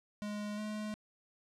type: tone pair in turn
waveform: square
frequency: 208.3 / 212.6 Hz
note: G#3 / G#3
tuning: +5 / +41 cents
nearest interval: unison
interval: 36 cents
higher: second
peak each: -38 / -38 dBFS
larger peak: neither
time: 0.22-0.58 / 0.58-0.94 s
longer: neither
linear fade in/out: 0 ms
effects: low-pass 9000 Hz 12 dB/octave